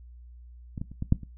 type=clicks; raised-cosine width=5 ms; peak=-22 / -20 / -30 / -18 / -7 / -28 dBFS; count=6; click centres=0.778 / 0.815 / 0.916 / 1.024 / 1.124 / 1.233 s; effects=noise-tail reverb RT60 0.2 s tail -18 dB re dry + added 60 Hz sine -45 dBFS peak until 1.37 s